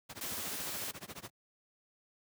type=noise with tremolo; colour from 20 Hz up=pink; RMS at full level=-43 dBFS; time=0.09-1.3 s; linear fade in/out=10 ms; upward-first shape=sine; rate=14 Hz; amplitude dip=95%
type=high-pass noise; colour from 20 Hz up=white; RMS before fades=-40 dBFS; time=0.21-0.91 s; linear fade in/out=2 ms; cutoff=190 Hz; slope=96 dB/octave
effects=high-pass 100 Hz 12 dB/octave